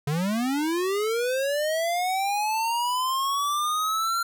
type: linear sweep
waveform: square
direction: up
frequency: 138.59 to 1382 Hz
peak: -24 dBFS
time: 0.07-4.23 s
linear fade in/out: 5 ms
effects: none